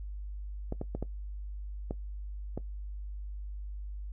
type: clicks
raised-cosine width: 2 ms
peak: -21 dBFS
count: 6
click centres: 0.724 / 0.814 / 0.95 / 1.026 / 1.909 / 2.576 s
effects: noise-tail reverb RT60 0.1 s tail -18 dB re dry + added 50 Hz sine -37 dBFS peak until 4.12 s